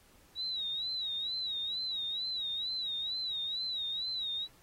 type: tone with vibrato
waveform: sine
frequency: 3858 Hz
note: B7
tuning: 41 cents flat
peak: -33 dBFS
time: 0.35-4.48 s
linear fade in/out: 50 ms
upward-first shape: sine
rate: 2.2 Hz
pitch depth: 100 cents each way
effects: pink hiss -63 dBFS RMS until 4.62 s + AAC 48 kbps